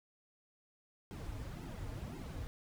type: noise with flanger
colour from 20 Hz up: brown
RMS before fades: -44 dBFS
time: 1.11-2.47 s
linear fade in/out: 0 ms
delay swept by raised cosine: 1.7 to 5.4 ms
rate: 1.9 Hz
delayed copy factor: -0.9
effects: none